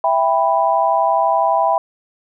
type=chord; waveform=sine; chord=E minor; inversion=none; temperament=just; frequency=659.3 / 791.1 / 988.9 Hz; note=E5 / G5 / B5; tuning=0 / +16 / +2 cents; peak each=-17 dBFS; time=0.04-1.78 s; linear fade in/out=2 ms; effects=none